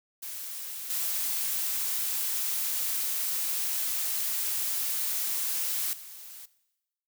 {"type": "noise with level steps", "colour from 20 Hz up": "blue", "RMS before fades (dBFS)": [-38, -30, -45], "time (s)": [0.22, 6.46], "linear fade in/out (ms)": 10, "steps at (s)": [0.9, 5.93], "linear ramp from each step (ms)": 2, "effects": ["noise-tail reverb RT60 1.0 s tail -18 dB re dry"]}